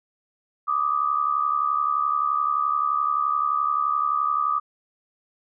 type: tone pair together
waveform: sine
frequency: 1174.7 / 1246.3 Hz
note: D6 / D#6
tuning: 0 / +2 cents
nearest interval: minor second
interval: 102 cents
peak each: -23 dBFS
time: 0.67-4.6 s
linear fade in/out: 20 ms
effects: none